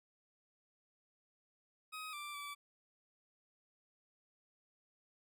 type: tone with pitch steps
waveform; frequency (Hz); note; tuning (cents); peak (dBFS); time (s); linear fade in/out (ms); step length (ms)
20% pulse; 1260 / 1176 / 1156; D#6 / D6 / D6; +21 / +2 / -28; -39; 1.92-2.55; 20; 210
effects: none